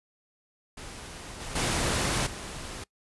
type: noise with level steps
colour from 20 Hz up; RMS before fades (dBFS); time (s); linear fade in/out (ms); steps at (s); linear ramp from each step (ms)
pink; -42 / -38 / -27 / -39; 0.77-2.84; 5; 1.4 / 1.55 / 2.26; 10
effects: noise-tail reverb RT60 0.1 s tail -22 dB re dry + resampled to 24000 Hz